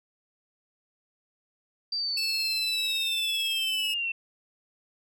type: linear sweep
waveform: sine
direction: down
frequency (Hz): 4699 to 2672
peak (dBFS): -27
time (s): 1.92-4.12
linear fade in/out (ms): 5
type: tone with tremolo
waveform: sawtooth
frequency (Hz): 2637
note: E7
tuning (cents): 0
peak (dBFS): -26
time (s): 2.17-3.94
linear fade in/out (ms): 2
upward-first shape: triangle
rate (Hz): 18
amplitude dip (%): 35
effects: none